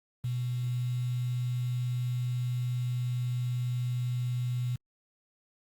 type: tone with quantisation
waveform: sine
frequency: 123.47 Hz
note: B2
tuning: in tune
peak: -28 dBFS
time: 0.24-4.76 s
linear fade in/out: 5 ms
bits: 8
effects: Opus 24 kbps